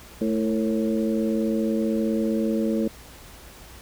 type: harmonic tone with a mistuned harmonic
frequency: 110 Hz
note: A2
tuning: in tune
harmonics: 2 / 3 / 4 / 5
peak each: -23 / -27 / -29 / -31 dBFS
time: 0.21-2.88 s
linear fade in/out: 5 ms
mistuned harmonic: 4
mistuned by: +57 cents
effects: added 60 Hz sine -50 dBFS peak until 3.81 s + pink hiss -46 dBFS RMS until 3.81 s